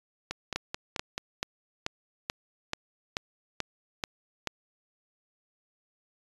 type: two click trains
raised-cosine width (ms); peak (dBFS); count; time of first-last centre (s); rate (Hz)
0.2; -12 / -15; 10 / 5; 0.56-4.473 / 0.31-1.18; 2.3 / 4.6
effects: resampled to 24000 Hz